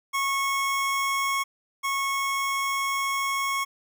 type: tone pair in turn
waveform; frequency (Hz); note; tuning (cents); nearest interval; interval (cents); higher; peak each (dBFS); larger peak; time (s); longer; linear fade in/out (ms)
25% pulse; 1097 / 1097; C#6 / C#6; -18 / -18; unison; 0; neither; -20 / -21; first; 0.13-1.44 / 1.83-3.65; second; 20
effects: none